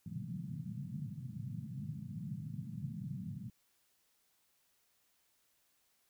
pink band-pass noise, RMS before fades -43 dBFS, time 0.06-3.5 s, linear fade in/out 2 ms, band 110 to 210 Hz, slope 48 dB/octave, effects white hiss -75 dBFS RMS until 6.09 s

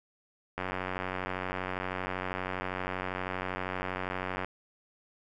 click train, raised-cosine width 0.5 ms, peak -18 dBFS, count 359, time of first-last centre 0.58-4.446 s, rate 92.6 Hz, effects none

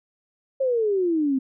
sine exponential sweep, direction down, 546 to 257.7 Hz, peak -19 dBFS, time 0.6-1.39 s, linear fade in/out 10 ms, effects none

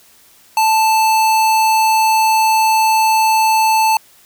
square tone, 880 Hz, A5, in tune, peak -11 dBFS, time 0.57-3.97 s, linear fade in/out 2 ms, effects white hiss -48 dBFS RMS until 4.25 s

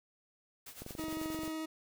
white noise with tremolo, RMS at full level -47 dBFS, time 0.66-1.52 s, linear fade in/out 5 ms, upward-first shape triangle, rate 9.2 Hz, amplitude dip 80%
click train, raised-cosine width 2 ms, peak -31 dBFS, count 16, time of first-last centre 0.82-1.478 s, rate 22.8 Hz
40% pulse tone with vibrato, 316.5 Hz, D#4, 30 cents sharp, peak -36 dBFS, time 0.98-1.66 s, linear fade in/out 10 ms, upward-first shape triangle, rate 16 Hz, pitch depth 8 cents each way
effects none

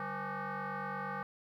sine tone with frequency modulation, 192.3 Hz, G3, 33 cents flat, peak -35 dBFS, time 0-1.23 s, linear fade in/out 2 ms, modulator 336 Hz, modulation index 4.4, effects tanh soft clip ceiling -32 dBFS + 12-bit

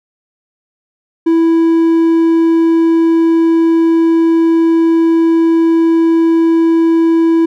triangle tone, 329.6 Hz, E4, in tune, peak -5 dBFS, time 1.26-7.46 s, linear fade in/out 10 ms, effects none

